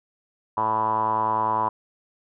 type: tone with low-pass filter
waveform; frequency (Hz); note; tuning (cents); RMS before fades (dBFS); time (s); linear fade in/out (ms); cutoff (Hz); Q
5% pulse; 110; A2; 0; -23; 0.57-1.69; 5; 980; 10
effects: none